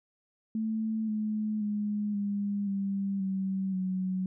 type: tone with pitch steps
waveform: sine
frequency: 220.1 / 214.1 / 208.2 / 202.5 / 197 / 191.61 / 186.37 Hz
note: A3 / A3 / G#3 / G#3 / G3 / G3 / F#3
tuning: +1 / -47 / +5 / -43 / +9 / -39 / +13 cents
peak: -28 dBFS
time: 0.55-4.26 s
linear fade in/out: 2 ms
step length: 530 ms
effects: none